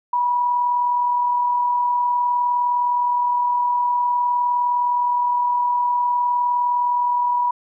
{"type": "tone with amplitude modulation", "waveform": "sine", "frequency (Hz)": 974, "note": "B5", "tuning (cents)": -24, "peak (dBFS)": -15, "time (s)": [0.13, 7.51], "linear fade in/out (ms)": 5, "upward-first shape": "sine", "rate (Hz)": 39.5, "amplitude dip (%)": 30, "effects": []}